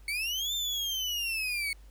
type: linear two-way sweep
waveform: 35% pulse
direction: up then down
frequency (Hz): 2201 to 3602 to 2201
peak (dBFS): -28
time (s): 0.08-1.73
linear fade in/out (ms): 2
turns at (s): 0.54
effects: added 50 Hz sine -49 dBFS peak until 1.9 s + pink hiss -64 dBFS RMS until 1.9 s